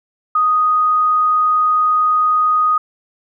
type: tone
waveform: sine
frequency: 1244.5 Hz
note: D#6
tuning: in tune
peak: -11 dBFS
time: 0.35-2.78 s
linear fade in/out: 5 ms
effects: none